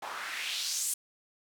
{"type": "noise with band-pass filter sweep", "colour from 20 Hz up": "white", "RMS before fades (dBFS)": -35, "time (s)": [0.02, 0.94], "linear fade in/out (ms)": 5, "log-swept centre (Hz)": [840, 9600], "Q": 2.2, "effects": []}